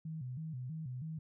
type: tone with vibrato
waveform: sine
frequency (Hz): 141.8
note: C#3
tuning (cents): +40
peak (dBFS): -39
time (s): 0.05-1.19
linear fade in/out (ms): 5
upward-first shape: square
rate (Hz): 3.1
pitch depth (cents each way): 200
effects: none